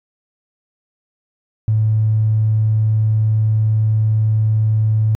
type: tone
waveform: triangle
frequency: 108.9 Hz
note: A2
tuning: 17 cents flat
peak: -8 dBFS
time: 1.68-5.15 s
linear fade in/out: 0 ms
effects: tanh soft clip ceiling -10 dBFS